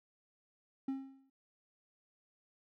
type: tone with exponential decay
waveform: triangle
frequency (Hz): 268.7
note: C4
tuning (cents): +46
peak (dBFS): -30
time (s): 0.88-1.3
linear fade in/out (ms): 5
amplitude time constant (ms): 90
effects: none